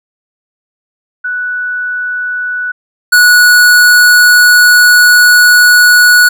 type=tone pair in turn; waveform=sine / square; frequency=1480 / 1466.4 Hz; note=F#6 / F#6; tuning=0 / -16 cents; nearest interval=unison; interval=16 cents; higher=first; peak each=-13 / -3 dBFS; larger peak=second; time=1.24-2.72 / 3.12-6.29 s; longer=second; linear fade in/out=10 ms; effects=none